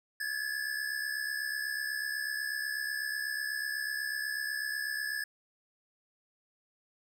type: tone pair together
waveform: square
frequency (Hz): 1661.2 / 1729.3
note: G#6 / A6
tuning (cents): 0 / -30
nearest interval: minor second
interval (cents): 70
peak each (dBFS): -37 / -36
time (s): 0.2-5.24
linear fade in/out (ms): 5
effects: none